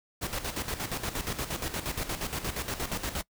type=noise with tremolo; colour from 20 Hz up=pink; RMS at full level=-32 dBFS; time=0.21-3.23 s; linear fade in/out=20 ms; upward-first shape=square; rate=8.5 Hz; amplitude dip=65%; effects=noise-tail reverb RT60 0.1 s tail -24 dB re dry